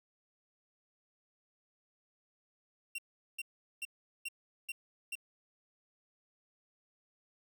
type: tone bursts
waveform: 45% pulse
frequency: 2749 Hz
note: F7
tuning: 28 cents flat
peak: -37 dBFS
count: 6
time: 2.95-5.154 s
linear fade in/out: 5 ms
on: 34 ms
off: 400 ms
effects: none